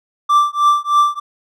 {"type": "tone with tremolo", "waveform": "triangle", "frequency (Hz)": 1174, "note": "D6", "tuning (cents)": -1, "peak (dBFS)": -5, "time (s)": [0.29, 1.2], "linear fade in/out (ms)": 10, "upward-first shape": "triangle", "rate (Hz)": 3.2, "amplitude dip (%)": 100, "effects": []}